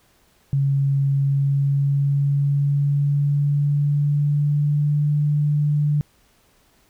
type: tone with pitch glide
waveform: sine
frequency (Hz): 138.59 to 147.68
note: C#3 to D3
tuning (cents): 0 to +10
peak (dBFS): -16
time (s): 0.53-6.01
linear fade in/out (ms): 0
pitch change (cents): +110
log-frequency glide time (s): 1.14-5.12
effects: pink hiss -59 dBFS RMS until 6.89 s